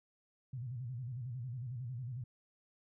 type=tone with vibrato; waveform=sine; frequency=123.47 Hz; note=B2; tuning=in tune; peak=-39 dBFS; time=0.53-2.24 s; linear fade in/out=5 ms; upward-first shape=square; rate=11 Hz; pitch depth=110 cents each way; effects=none